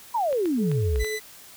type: exponential sweep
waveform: sine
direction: down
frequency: 995 to 51.91 Hz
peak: -21 dBFS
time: 0.14-1.04 s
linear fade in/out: 10 ms
type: clicks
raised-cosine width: 0.3 ms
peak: -22 dBFS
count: 5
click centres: 0.328 / 0.457 / 0.716 / 0.959 / 1.046 s
type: tone with tremolo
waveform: sine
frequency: 430 Hz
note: A4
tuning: 40 cents flat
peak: -27 dBFS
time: 0.57-1.2 s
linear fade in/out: 50 ms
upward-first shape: triangle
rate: 11 Hz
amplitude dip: 25%
type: tone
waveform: sawtooth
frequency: 2000 Hz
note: B6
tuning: 21 cents sharp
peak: -27 dBFS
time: 0.99-1.2 s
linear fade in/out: 20 ms
effects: white hiss -47 dBFS RMS until 1.56 s